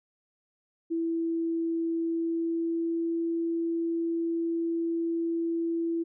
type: tone with pitch glide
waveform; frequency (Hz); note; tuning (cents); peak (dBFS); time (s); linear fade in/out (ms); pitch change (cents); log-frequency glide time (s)
sine; 330.9 to 333.6; E4 to E4; +7 to +21; -26; 0.9-6.04; 20; +14; 1.94-3.2
effects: none